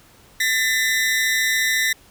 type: ring-modulated tone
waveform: sawtooth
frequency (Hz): 1900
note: A#6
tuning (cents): +33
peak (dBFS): -11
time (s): 0.4-1.93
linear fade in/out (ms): 5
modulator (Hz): 117
effects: pink hiss -51 dBFS RMS until 2.1 s